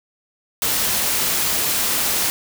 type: noise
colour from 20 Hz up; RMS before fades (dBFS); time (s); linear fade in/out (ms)
white; -20; 0.62-2.3; 0
effects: none